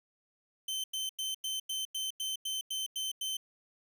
sawtooth tone bursts, 3084 Hz, G7, 29 cents flat, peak -30 dBFS, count 11, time 0.68-3.37 s, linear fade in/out 5 ms, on 160 ms, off 93 ms, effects none

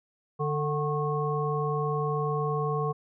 harmonic tone with a mistuned harmonic, 148.4 Hz, D3, 18 cents sharp, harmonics 1 / 3 / 5 / 7, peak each -29 / -30 / -36 / -32 dBFS, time 0.39-2.93 s, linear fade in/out 20 ms, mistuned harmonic 7, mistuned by +84 cents, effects none

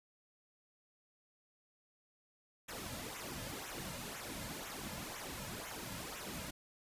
pink noise with flanger, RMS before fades -45 dBFS, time 2.68-6.51 s, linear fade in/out 10 ms, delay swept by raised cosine 0.21 to 2.71 ms, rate 2 Hz, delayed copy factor -0.7, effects resampled to 32000 Hz

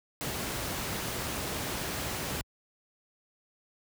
pink noise, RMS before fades -34 dBFS, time 0.21-2.41 s, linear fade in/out 0 ms, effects high-pass 60 Hz 12 dB/octave

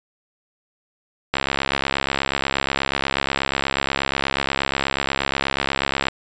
click train, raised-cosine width 0.3 ms, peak -3 dBFS, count 325, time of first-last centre 1.34-6.084 s, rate 68.3 Hz, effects resampled to 16000 Hz

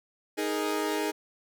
sawtooth chord, D# suspended fourth, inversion none, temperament equal, 311.1 / 415.3 / 466.2 Hz, D#4 / G#4 / A#4, 0 / 0 / 0 cents, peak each -27 / -27 / -32 dBFS, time 0.37-1.12 s, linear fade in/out 20 ms, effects none

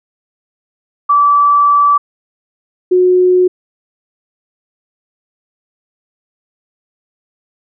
sine tone pair in turn, 1157 / 364.4 Hz, D6 / F#4, -26 / -26 cents, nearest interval octave + minor sixth, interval 2000 cents, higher first, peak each -6 dBFS, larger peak neither, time 1.09-1.98 / 2.91-3.48 s, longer first, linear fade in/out 10 ms, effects none

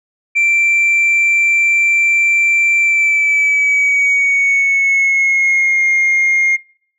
sine tone with pitch glide, 2349 to 2129 Hz, D7 to C7, 0 to +30 cents, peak -8 dBFS, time 0.35-6.57 s, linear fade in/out 20 ms, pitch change -170 cents, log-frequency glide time 2.78-5.83 s, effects noise-tail reverb RT60 0.6 s tail -23 dB re dry + tanh soft clip ceiling -8 dBFS

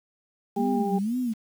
harmonic tone, 200 Hz, G3, 35 cents sharp, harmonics 1 / 2 / 4, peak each -29 / -29 / -29 dBFS, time 0.56-0.99 s, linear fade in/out 10 ms
sine tone with vibrato, 218.6 Hz, A3, 11 cents flat, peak -24 dBFS, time 0.57-1.34 s, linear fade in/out 20 ms, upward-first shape sine, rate 2 Hz, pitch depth 260 cents each way
effects 8-bit

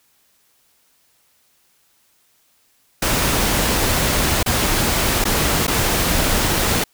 pink noise with dropouts, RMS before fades -18 dBFS, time 3.02-6.84 s, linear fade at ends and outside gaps 5 ms, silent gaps 4.43-4.461 / 5.242-5.252 / 5.669-5.678 s, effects white hiss -60 dBFS RMS until 6.93 s

